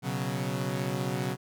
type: chord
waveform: sawtooth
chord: B suspended second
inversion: none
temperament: equal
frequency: 123.47 / 138.59 / 185 Hz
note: B2 / C#3 / F#3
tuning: 0 / 0 / 0 cents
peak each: -30 / -29 / -30 dBFS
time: 0.02-1.37 s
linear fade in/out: 50 ms
effects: none